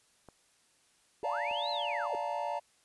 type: clicks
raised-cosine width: 1 ms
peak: -36 dBFS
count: 2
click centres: 0.287 / 1.512 s
type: chord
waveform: triangle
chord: Bb major seventh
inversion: first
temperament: just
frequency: 582.7 / 699.2 / 874.1 / 932.3 Hz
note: D5 / F5 / A5 / Bb5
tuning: -14 / +2 / -12 / 0 cents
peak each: -36 dBFS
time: 1.23-2.6 s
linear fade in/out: 20 ms
type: linear two-way sweep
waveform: sine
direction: up then down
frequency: 362.6 to 4186 to 362.6 Hz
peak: -36 dBFS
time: 1.23-2.15 s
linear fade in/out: 0 ms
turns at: 1.7 s
effects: white hiss -68 dBFS RMS until 2.84 s + resampled to 24000 Hz